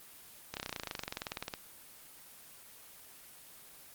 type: slowing click train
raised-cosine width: 0.2 ms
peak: -19 dBFS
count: 25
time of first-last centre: 0.54-1.538 s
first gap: 29 ms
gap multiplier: 1.03
effects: white hiss -54 dBFS RMS until 3.94 s + Opus 24 kbps